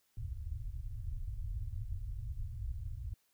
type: low-pass noise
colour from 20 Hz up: pink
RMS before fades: -40 dBFS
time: 0.17-3.14 s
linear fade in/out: 2 ms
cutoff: 120 Hz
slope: 96 dB/octave
effects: white hiss -75 dBFS RMS until 3.33 s